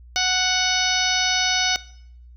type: harmonic tone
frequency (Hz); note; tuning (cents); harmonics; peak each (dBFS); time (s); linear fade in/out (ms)
740; F#5; 0; 1 / 2 / 3 / 4 / 5 / 6 / 7 / 8; -27 / -27 / -27 / -27 / -27 / -27 / -27 / -27; 0.16-1.76; 0
effects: noise-tail reverb RT60 0.7 s tail -20 dB re dry + added 60 Hz sine -42 dBFS peak until 2.36 s